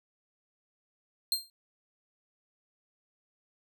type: tone with exponential decay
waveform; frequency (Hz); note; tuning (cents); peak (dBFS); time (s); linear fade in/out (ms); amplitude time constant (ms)
sawtooth; 4186; C8; 0; -20; 1.32-1.5; 1; 37
effects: none